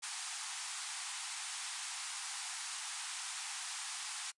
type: band-pass noise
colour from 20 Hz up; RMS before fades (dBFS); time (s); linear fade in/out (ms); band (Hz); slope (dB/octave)
white; -43; 0.02-4.32; 20; 740 to 10000; 96
effects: noise-tail reverb RT60 0.1 s tail -25 dB re dry + resampled to 24000 Hz